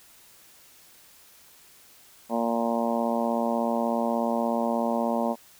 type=harmonic tone; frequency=116.54 Hz; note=A#2; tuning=in tune; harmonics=2 / 3 / 4 / 5 / 6 / 7 / 8 / 9; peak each=-27 / -36 / -34 / -29 / -32 / -34 / -33 / -39 dBFS; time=2.29-5.36 s; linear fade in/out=50 ms; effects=white hiss -54 dBFS RMS until 5.59 s